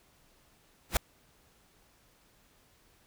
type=noise with exponential growth; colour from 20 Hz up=pink; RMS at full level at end=-20 dBFS; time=0.89-0.97 s; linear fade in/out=2 ms; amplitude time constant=16 ms; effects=pink hiss -65 dBFS RMS until 3.06 s